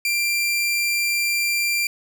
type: tone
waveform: sawtooth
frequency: 2371 Hz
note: D7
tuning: 16 cents sharp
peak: -16 dBFS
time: 0.05-1.87 s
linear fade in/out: 2 ms
effects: none